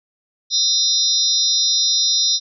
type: tone cluster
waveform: sine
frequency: 3660 / 4025 / 5090 / 5670 Hz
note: A#7 / B7 / D#8 / F8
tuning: -32 / +32 / +39 / +25 cents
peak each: -20 dBFS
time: 0.5-2.4 s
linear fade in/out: 50 ms
effects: none